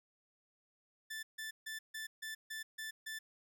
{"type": "tone bursts", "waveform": "sawtooth", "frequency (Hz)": 1760, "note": "A6", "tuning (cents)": 0, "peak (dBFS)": -38, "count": 8, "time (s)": [1.1, 3.19], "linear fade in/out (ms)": 10, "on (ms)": 130, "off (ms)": 150, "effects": []}